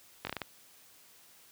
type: slowing click train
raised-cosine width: 0.3 ms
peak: -19 dBFS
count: 6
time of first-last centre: 0.25-0.417 s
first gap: 20 ms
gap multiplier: 1.26
effects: white hiss -59 dBFS RMS until 1.51 s + high-pass 60 Hz 12 dB/octave